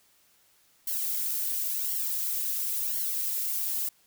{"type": "noise with flanger", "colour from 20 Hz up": "violet", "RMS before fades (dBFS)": -30, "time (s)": [0.87, 3.89], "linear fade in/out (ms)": 5, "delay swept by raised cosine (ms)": [0.8, 3], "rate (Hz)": 0.95, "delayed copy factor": -0.8, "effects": ["white hiss -64 dBFS RMS until 4.06 s"]}